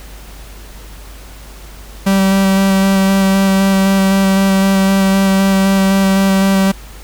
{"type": "tone with vibrato", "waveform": "45% pulse", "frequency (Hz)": 193.7, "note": "G3", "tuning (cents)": -20, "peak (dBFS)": -9, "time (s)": [2.06, 6.72], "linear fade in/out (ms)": 10, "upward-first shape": "square", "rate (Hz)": 3.9, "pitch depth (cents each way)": 9, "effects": ["added 50 Hz sine -32 dBFS peak until 7.03 s", "pink hiss -38 dBFS RMS until 7.03 s"]}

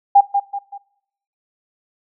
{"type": "tone with echo", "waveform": "sine", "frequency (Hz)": 802, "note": "G5", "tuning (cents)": 39, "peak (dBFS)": -5, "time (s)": [0.15, 0.21], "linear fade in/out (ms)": 10, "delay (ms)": 190, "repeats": 3, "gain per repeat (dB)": -8, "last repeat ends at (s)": 0.78, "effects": ["noise-tail reverb RT60 0.8 s tail -22 dB re dry"]}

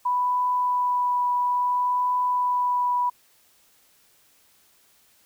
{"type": "tone with vibrato", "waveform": "sine", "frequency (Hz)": 987.8, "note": "B5", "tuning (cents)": 0, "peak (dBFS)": -20, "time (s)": [0.05, 3.1], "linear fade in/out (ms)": 10, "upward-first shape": "triangle", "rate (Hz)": 0.59, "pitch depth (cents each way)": 11, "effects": ["white hiss -60 dBFS RMS until 5.25 s"]}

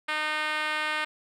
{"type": "tone with band-pass filter", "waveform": "5% pulse", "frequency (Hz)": 306.2, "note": "D#4", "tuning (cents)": -28, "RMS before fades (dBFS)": -29, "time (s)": [0.08, 1.05], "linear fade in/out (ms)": 10, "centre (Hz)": 1600, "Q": 0.93, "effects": []}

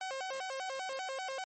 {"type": "tone with vibrato", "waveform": "sawtooth", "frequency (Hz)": 635, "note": "D#5", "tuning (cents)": 35, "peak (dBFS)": -33, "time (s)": [0.01, 1.44], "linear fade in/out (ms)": 2, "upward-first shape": "square", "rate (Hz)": 5.1, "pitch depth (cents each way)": 300, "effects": ["MP3 32 kbps"]}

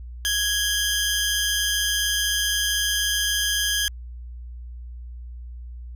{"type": "tone pair together", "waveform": "20% pulse", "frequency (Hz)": [1661.2, 3136], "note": ["G#6", "G7"], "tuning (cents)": [0, 0], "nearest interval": "major seventh", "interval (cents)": 1100, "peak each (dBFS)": -19, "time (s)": [0.25, 3.88], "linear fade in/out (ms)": 0, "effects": ["added 60 Hz sine -34 dBFS peak until 5.95 s"]}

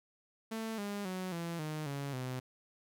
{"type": "tone with pitch steps", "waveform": "sawtooth", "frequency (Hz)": [222.9, 203.2, 185.28, 168.93, 154.01, 140.42, 128.02], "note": ["A3", "G#3", "F#3", "E3", "D#3", "C#3", "C3"], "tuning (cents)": [23, -38, 3, 43, -17, 23, -37], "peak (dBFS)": -33, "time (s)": [0.51, 2.4], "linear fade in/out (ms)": 10, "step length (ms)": 270, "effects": []}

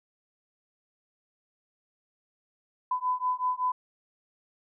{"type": "beating tone pair", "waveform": "sine", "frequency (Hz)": [1002, 1007.3], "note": ["B5", "B5"], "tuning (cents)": [25, 34], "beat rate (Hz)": 5.3, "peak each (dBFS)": -29, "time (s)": [2.91, 3.72], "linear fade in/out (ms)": 5, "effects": []}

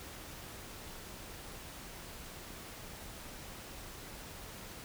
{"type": "silence", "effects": ["pink hiss -48 dBFS RMS until 4.84 s"]}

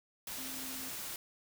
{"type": "tone in noise", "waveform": "sine", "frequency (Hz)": 261.6, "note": "C4", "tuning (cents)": 0, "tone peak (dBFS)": -48, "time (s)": [0.38, 0.89], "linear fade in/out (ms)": 2, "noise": "white", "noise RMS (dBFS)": -42, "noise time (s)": [0.27, 1.16], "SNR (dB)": -9, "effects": []}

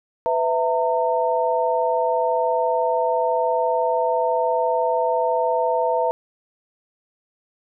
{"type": "tone cluster", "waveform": "sine", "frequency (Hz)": [500, 659, 913], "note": ["B4", "E5", "A#5"], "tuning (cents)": [21, -1, -36], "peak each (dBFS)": -22, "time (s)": [0.26, 6.11], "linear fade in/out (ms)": 0, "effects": []}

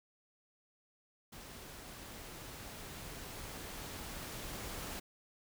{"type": "noise with level ramp", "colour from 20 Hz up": "pink", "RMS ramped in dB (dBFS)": [-51, -43], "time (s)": [1.32, 5], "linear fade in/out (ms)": 10, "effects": []}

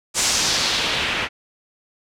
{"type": "noise with low-pass filter sweep", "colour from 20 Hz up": "white", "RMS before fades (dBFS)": -21, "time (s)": [0.14, 1.29], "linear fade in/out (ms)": 50, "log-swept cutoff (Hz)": [7700, 2300], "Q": 1.7, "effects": []}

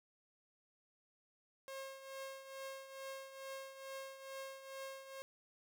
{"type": "tone with tremolo", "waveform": "sawtooth", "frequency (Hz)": 538, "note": "C5", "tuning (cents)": 48, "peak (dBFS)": -40, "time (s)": [1.68, 5.22], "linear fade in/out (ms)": 0, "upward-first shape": "triangle", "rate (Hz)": 2.3, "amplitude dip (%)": 70, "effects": []}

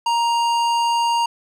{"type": "tone with hard clipping", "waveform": "sine", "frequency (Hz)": 936, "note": "A#5", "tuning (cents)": 7, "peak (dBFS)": -18, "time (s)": [0.06, 1.26], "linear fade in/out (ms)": 5, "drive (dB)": 14, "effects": []}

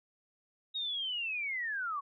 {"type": "linear sweep", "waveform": "sine", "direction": "down", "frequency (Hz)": [3788, 1087], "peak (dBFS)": -33, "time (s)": [0.74, 2.01], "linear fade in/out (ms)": 20, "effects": []}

